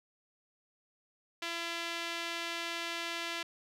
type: tone with band-pass filter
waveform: sawtooth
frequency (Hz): 337.5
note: E4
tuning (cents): +41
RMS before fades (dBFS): -38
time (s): 1.42-3.43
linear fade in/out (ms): 5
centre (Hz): 3000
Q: 1.1
effects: none